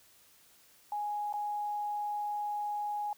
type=tone with dropouts; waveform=sine; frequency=830.6 Hz; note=G#5; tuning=in tune; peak=-32 dBFS; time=0.92-3.13 s; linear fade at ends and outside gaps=2 ms; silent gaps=1.327-1.338 s; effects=white hiss -62 dBFS RMS until 3.17 s